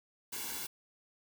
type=noise with comb filter; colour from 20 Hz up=white; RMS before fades=-40 dBFS; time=0.32-0.67 s; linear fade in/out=10 ms; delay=1.6 ms; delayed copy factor=-0.7; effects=none